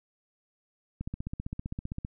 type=click train; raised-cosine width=5 ms; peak=-22 dBFS; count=17; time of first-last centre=1.01-2.049 s; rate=15.4 Hz; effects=none